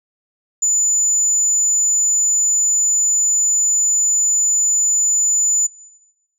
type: tone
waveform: sine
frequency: 7000 Hz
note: A8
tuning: 10 cents flat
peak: -11 dBFS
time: 0.62-5.67 s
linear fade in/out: 10 ms
effects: noise-tail reverb RT60 1.0 s tail -21 dB re dry + tanh soft clip ceiling -11 dBFS